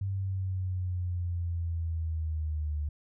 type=linear sweep; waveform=sine; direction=down; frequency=98 to 73.9 Hz; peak=-29 dBFS; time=0.01-2.89 s; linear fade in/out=5 ms; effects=none